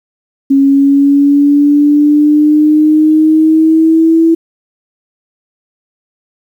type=exponential sweep; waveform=sine; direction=up; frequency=273.6 to 329.6 Hz; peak=-4 dBFS; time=0.5-4.35 s; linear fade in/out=10 ms; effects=7-bit